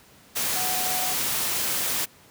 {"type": "tone in noise", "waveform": "sine", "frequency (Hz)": 739, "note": "F#5", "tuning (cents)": -2, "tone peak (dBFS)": -31, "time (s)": [0.55, 1.14], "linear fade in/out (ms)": 20, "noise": "white", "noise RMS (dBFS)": -26, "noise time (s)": [0.35, 2.06], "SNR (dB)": -8, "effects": ["pink hiss -53 dBFS RMS until 2.3 s", "high-pass 80 Hz 12 dB/octave"]}